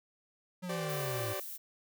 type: linear sweep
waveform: square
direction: down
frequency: 185 to 103.6 Hz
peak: -38 dBFS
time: 0.62-1.34 s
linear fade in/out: 20 ms
type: chord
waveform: sawtooth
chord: G suspended fourth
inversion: none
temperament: equal with one note detuned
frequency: 383.3 / 523.3 / 587.3 Hz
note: G4 / C5 / D5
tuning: -39 / 0 / 0 cents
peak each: -37 / -40 / -35 dBFS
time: 0.69-1.4 s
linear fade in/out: 5 ms
type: noise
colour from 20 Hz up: violet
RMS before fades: -43 dBFS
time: 0.88-1.58 s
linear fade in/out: 20 ms
effects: none